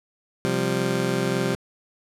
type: chord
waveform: 20% pulse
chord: C suspended fourth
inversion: none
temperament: just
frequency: 130.81 / 174.42 / 196.22 Hz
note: C3 / F3 / G3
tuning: 0 / -2 / +2 cents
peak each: -22 dBFS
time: 0.45-1.55 s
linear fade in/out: 0 ms
effects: low-pass 12000 Hz 12 dB/octave